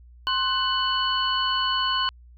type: tone cluster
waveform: sine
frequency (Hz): 1051 / 1497 / 2987 / 4358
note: C6 / F#6 / F#7 / C#8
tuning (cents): +7 / +20 / +16 / -30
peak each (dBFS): -25 / -30 / -25 / -31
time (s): 0.27-2.09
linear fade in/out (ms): 0
effects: added 60 Hz sine -46 dBFS peak until 2.37 s